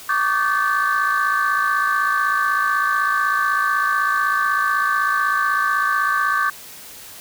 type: tone cluster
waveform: sine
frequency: 1135 / 1191 / 1541 / 1738 Hz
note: C#6 / D6 / G6 / A6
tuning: +41 / +24 / -30 / -22 cents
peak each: -20 / -21 / -20 / -24 dBFS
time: 0.09-6.5 s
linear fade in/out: 5 ms
effects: tanh soft clip ceiling -10 dBFS + white hiss -39 dBFS RMS until 7.2 s